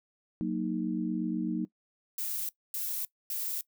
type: chord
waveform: sine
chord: D# minor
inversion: first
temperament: equal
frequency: 185 / 233.1 / 311.1 Hz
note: F#3 / A#3 / D#4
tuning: 0 / 0 / 0 cents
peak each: -33 dBFS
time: 0.41-1.65 s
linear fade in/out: 0 ms
type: noise bursts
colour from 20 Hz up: violet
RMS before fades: -34 dBFS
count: 3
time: 2.18-3.61 s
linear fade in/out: 2 ms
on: 310 ms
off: 250 ms
effects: noise-tail reverb RT60 0.1 s tail -20 dB re dry